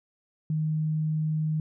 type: tone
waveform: sine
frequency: 155.56 Hz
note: D#3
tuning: in tune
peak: -24 dBFS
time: 0.5-1.6 s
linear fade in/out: 2 ms
effects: none